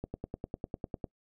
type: click train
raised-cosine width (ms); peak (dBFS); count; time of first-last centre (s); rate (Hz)
2; -23; 11; 0.04-1.042; 9.98
effects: noise-tail reverb RT60 0.1 s tail -23 dB re dry